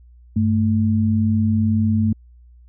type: tone pair together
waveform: sine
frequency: 98 / 220 Hz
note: G2 / A3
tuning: 0 / 0 cents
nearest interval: octave + major second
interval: 1400 cents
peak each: -18 / -17 dBFS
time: 0.36-2.13 s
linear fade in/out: 5 ms
effects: added 60 Hz sine -44 dBFS peak until 2.68 s